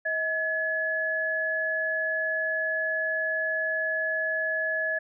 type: tone pair together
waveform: sine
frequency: 637 / 1701.6 Hz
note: D#5 / G#6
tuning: +41 / +42 cents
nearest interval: octave + perfect fourth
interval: 1701 cents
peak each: -31 / -26 dBFS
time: 0.05-4.99 s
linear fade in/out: 10 ms
effects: none